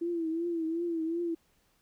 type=tone with vibrato; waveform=sine; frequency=332.8 Hz; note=E4; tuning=17 cents sharp; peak=-29 dBFS; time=0.01-1.35 s; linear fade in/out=10 ms; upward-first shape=triangle; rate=2.7 Hz; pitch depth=84 cents each way; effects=pink hiss -70 dBFS RMS until 1.81 s